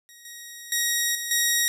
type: tone with level steps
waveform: 10% pulse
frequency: 1891 Hz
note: A#6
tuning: 24 cents sharp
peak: -38 / -30 / -13 / -20 / -11 dBFS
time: 0.09-1.68 s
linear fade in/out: 0 ms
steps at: 0.25 / 0.72 / 1.15 / 1.31 s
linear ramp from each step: 2 ms
effects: none